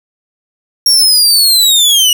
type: linear sweep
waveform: sawtooth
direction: down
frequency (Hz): 5588 to 2877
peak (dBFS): -3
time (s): 0.86-2.13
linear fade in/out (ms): 2
effects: none